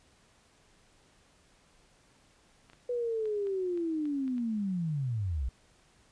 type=clicks; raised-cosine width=0.3 ms; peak=-38 dBFS; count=8; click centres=2.699 / 2.733 / 3.256 / 3.47 / 3.775 / 4.055 / 4.279 / 4.381 s
type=linear sweep; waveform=sine; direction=down; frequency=493.9 to 56.6 Hz; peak=-29 dBFS; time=2.89-5.49 s; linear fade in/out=5 ms
effects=pink hiss -64 dBFS RMS until 6.11 s + resampled to 22050 Hz